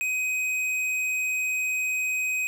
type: tone with hard clipping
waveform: triangle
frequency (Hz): 2515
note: D#7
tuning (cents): +18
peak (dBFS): -26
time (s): 0.01-2.47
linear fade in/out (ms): 0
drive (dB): 13
effects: none